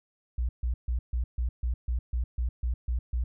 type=tone bursts; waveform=sine; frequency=60.4 Hz; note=B1; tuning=38 cents flat; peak=-25 dBFS; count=12; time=0.38-3.24 s; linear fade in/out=5 ms; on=110 ms; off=140 ms; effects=none